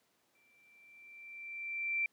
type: tone with exponential growth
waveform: sine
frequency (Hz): 2348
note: D7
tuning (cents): -1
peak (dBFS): -29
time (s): 0.35-2.06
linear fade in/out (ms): 2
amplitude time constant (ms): 370
effects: pink hiss -74 dBFS RMS until 2.12 s + high-pass 200 Hz 12 dB/octave